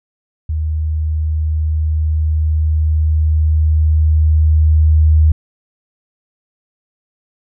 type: tone with level ramp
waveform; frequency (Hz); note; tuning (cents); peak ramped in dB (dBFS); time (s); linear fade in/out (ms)
sine; 77.78; D#2; 0; -15 to -6; 0.49-5.32; 5
effects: none